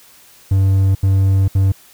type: tone bursts at uneven times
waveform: triangle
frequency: 96.5 Hz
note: G2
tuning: 27 cents flat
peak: -8 dBFS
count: 3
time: 0.51-0.95 / 1.03-1.48 / 1.55-1.72 s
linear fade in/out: 5 ms
effects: white hiss -46 dBFS RMS until 1.93 s